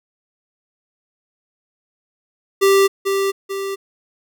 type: tone with echo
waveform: square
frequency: 392 Hz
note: G4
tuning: in tune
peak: -11 dBFS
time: 2.61-2.88 s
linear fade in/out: 20 ms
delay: 440 ms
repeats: 2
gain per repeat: -6 dB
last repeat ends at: 3.76 s
effects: none

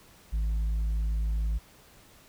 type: tone with tanh clipping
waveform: triangle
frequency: 53.9 Hz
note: A1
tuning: 35 cents flat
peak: -26 dBFS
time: 0.32-1.59 s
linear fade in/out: 20 ms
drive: 8 dB
effects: pink hiss -56 dBFS RMS until 2.28 s

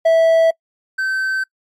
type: tone pair in turn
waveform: triangle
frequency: 655 / 1542.6 Hz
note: E5 / G6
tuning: -11 / -28 cents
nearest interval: octave + minor third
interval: 1483 cents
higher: second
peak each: -7 / -15 dBFS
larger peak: first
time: 0.05-0.51 / 0.98-1.44 s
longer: neither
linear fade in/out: 10 ms
effects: noise-tail reverb RT60 0.1 s tail -25 dB re dry + MP3 64 kbps

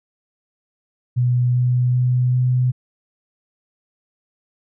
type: tone with pitch steps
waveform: sine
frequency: 123.47 / 124.33 / 125.19 / 126.06 Hz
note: B2 / B2 / B2 / B2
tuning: 0 / +12 / +24 / +36 cents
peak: -14 dBFS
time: 1.16-2.72 s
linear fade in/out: 20 ms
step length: 390 ms
effects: none

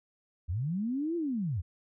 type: linear two-way sweep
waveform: sine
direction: up then down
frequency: 73.42 to 349.2 to 73.42 Hz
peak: -29 dBFS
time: 0.48-1.62 s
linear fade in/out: 20 ms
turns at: 1.16 s
effects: none

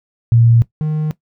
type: tone pair in turn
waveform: sine / triangle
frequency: 116.54 / 153.94 Hz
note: A#2 / D#3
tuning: 0 / -18 cents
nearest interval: perfect fourth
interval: 482 cents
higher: second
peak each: -7 / -13 dBFS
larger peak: first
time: 0.32-0.62 / 0.81-1.11 s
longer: neither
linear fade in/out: 0 ms
effects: noise-tail reverb RT60 0.1 s tail -17 dB re dry

